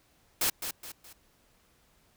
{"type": "noise with echo", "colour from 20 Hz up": "white", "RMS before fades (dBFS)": -27, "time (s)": [0.41, 0.5], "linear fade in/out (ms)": 5, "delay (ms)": 210, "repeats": 3, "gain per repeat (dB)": -8, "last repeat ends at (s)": 1.13, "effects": ["pink hiss -66 dBFS RMS until 2.16 s"]}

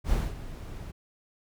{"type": "noise with ADSR envelope", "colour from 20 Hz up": "brown", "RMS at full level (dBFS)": -25, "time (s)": [0.04, 0.92], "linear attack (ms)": 74, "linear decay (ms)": 220, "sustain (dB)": -14, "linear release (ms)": 18, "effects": []}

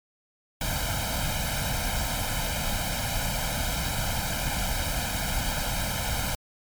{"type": "noise with comb filter", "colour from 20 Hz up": "pink", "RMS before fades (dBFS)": -28, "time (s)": [0.61, 6.35], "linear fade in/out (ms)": 2, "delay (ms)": 1.3, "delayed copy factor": 1, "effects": ["MP3 96 kbps"]}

